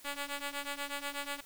5% pulse ring-modulated tone, 284.9 Hz, C#4, 48 cents sharp, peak -23 dBFS, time 0.04-1.41 s, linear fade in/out 10 ms, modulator 289 Hz, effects white hiss -56 dBFS RMS until 1.45 s

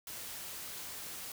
white noise, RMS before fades -44 dBFS, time 0.07-1.32 s, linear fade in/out 2 ms, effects none

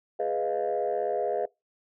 sine chord, F half-diminished seventh, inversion first, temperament equal, 415.3 / 493.9 / 622.3 / 698.5 Hz, Ab4 / Cb5 / Eb5 / F5, 0 / 0 / 0 / 0 cents, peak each -30 dBFS, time 0.19-1.46 s, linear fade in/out 10 ms, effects noise-tail reverb RT60 0.2 s tail -23 dB re dry + tanh soft clip ceiling -19 dBFS

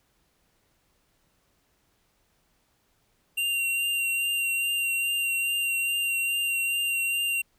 square tone with vibrato, 2767 Hz, F7, 17 cents flat, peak -25 dBFS, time 3.37-7.42 s, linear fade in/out 10 ms, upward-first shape triangle, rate 2.4 Hz, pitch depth 21 cents each way, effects pink hiss -69 dBFS RMS until 7.58 s

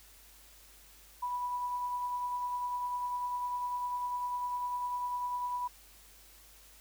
sine tone with tremolo, 984 Hz, B5, 7 cents flat, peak -31 dBFS, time 1.22-5.68 s, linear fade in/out 10 ms, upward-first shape sine, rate 10 Hz, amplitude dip 30%, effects added 50 Hz sine -61 dBFS peak until 6.8 s + white hiss -58 dBFS RMS until 6.8 s

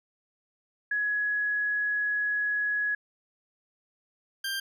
sine / 20% pulse tone pair in turn, 1679 / 1584.8 Hz, G#6 / G6, +18 / +18 cents, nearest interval minor second, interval 100 cents, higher first, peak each -25 dBFS, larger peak neither, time 0.91-2.95 / 4.44-4.6 s, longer first, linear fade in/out 5 ms, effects none

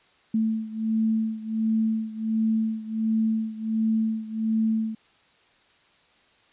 sine beating tone pair, 220.7 / 222.1 Hz, A3 / A3, +5 / +16 cents, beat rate 1.4 Hz, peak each -24 / -27 dBFS, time 0.34-4.95 s, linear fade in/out 5 ms, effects white hiss -60 dBFS RMS until 6.52 s + resampled to 8000 Hz

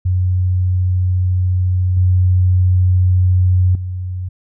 sine tone with level steps, 91.4 Hz, F#2, 21 cents flat, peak -12 / -9 / -20 dBFS, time 0.05-4.29 s, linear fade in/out 10 ms, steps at 1.97 / 3.75 s, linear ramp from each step 2 ms, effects none

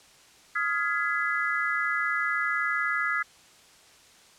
sine chord, F half-diminished seventh, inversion third, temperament just, 1257.2 / 1396.9 / 1676.3 / 2012 Hz, Eb6 / F6 / Ab6 / Cb7, +18 / 0 / +16 / +32 cents, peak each -31 / -31 / -29 / -30 dBFS, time 0.55-3.23 s, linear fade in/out 10 ms, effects white hiss -55 dBFS RMS until 4.38 s + low-pass 8000 Hz 12 dB/octave

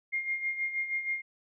sine tone with tremolo, 2124 Hz, C7, 25 cents sharp, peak -27 dBFS, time 0.12-1.22 s, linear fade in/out 20 ms, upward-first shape sine, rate 6.3 Hz, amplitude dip 65%, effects none

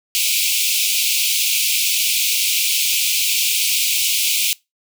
pink high-pass noise, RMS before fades -18 dBFS, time 0.15-4.53 s, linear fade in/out 0 ms, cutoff 2300 Hz, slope 96 dB/octave, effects noise-tail reverb RT60 0.2 s tail -22 dB re dry

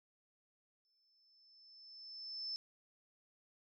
sine tone with exponential growth, 5274 Hz, E8, in tune, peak -38 dBFS, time 0.85-2.56 s, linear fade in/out 0 ms, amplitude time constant 370 ms, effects none

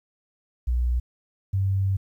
sine tone pair in turn, 60.7 / 96.89 Hz, B1 / G2, -29 / -20 cents, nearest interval minor sixth, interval 809 cents, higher second, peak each -20 dBFS, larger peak neither, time 0.67-1 / 1.53-1.97 s, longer second, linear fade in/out 10 ms, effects 10-bit

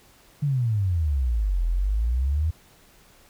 sine exponential two-way sweep, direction down then up, 150.8 to 41.2 to 82.5 Hz, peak -20 dBFS, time 0.42-2.51 s, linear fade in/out 10 ms, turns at 1.65 s, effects pink hiss -55 dBFS RMS until 3.29 s

